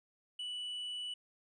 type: tone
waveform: triangle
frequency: 2960 Hz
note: F#7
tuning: in tune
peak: -37 dBFS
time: 0.39-1.14 s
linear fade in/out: 5 ms
effects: resampled to 24000 Hz